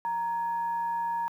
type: tone with frequency modulation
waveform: sine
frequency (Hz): 932.3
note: A#5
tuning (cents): 0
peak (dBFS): -27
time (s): 0.05-1.28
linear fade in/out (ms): 0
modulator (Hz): 759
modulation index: 0.28
effects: high-pass 300 Hz 12 dB/octave + 10-bit